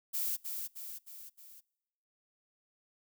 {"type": "noise with echo", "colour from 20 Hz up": "violet", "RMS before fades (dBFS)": -34, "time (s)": [0.13, 0.37], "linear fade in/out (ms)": 20, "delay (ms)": 310, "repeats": 4, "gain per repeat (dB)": -5, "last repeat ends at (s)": 1.61, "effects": ["noise-tail reverb RT60 1.0 s tail -26 dB re dry"]}